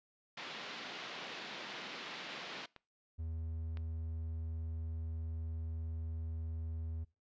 white band-pass noise, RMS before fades -46 dBFS, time 0.37-2.66 s, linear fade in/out 5 ms, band 160 to 3900 Hz, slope 24 dB/octave
clicks, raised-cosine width 0.3 ms, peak -35 dBFS, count 2, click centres 2.763 / 3.772 s
triangle tone, 80.8 Hz, E2, 34 cents flat, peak -36 dBFS, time 3.18-7.05 s, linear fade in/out 20 ms
effects noise-tail reverb RT60 0.3 s tail -23 dB re dry + resampled to 16000 Hz

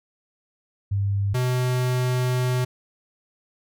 sine / square tone pair in turn, 99.7 / 126.01 Hz, G2 / B2, +30 / +35 cents, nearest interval major third, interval 405 cents, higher second, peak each -20 / -21 dBFS, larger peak first, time 0.91-1.34 / 1.34-2.65 s, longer second, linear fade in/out 10 ms, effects none

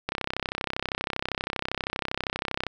click train, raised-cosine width 0.3 ms, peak -11 dBFS, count 85, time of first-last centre 0.09-2.667 s, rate 32.6 Hz, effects none

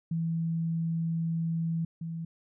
sine tone pair in turn, 164.81 / 164.81 Hz, E3 / E3, 0 / 0 cents, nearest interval unison, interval 0 cents, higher neither, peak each -27 / -33 dBFS, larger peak first, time 0.11-1.85 / 2.01-2.25 s, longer first, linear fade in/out 5 ms, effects none

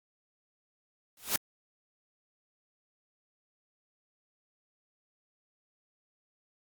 white noise with exponential growth, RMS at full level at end -24 dBFS, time 1.17-1.36 s, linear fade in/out 2 ms, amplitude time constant 41 ms, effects Opus 48 kbps

